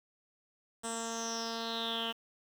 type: tone with low-pass filter sweep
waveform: 10% pulse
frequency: 228.6 Hz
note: A#3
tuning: 34 cents flat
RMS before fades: -37 dBFS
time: 0.83-2.13 s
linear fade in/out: 20 ms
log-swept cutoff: 8600 to 2900 Hz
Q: 8.3
effects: 9-bit